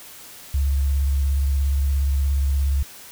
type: tone with vibrato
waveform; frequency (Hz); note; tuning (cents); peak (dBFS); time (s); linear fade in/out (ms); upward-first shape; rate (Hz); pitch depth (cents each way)
sine; 69.3; C#2; 0; -17; 0.54-2.83; 5; triangle; 17; 69
effects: white hiss -42 dBFS RMS until 3.11 s